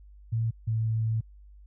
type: tone pair in turn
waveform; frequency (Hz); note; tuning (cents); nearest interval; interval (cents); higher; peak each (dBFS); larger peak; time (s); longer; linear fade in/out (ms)
sine; 113.4 / 111.65; A#2 / A2; -47 / +26; unison; 27; first; -24; neither; 0.32-0.51 / 0.67-1.21; second; 10
effects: added 50 Hz sine -48 dBFS peak until 1.66 s